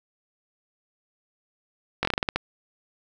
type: slowing click train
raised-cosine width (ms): 0.3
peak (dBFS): -7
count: 9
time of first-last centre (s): 2.03-2.36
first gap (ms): 20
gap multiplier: 1.2
effects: 8-bit